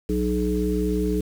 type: harmonic tone with a mistuned harmonic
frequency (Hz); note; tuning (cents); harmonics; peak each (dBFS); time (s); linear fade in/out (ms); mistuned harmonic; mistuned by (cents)
61.5; B1; -7; 1 / 3 / 5 / 7; -26 / -26 / -26 / -26; 0.09-1.21; 5; 7; -24
effects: 7-bit